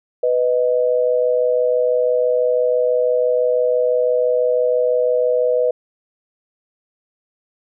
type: tone pair together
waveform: sine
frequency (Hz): 496.3 / 622.3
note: B4 / D#5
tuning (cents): +8 / 0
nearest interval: major third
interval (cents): 392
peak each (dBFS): -15 / -19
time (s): 0.23-5.71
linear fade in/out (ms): 5
effects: none